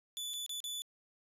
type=tone with dropouts; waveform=sawtooth; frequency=3475 Hz; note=A7; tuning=22 cents flat; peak=-35 dBFS; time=0.17-0.82 s; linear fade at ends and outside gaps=0 ms; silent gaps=0.335-0.339 / 0.463-0.494 / 0.603-0.641 s; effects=resampled to 32000 Hz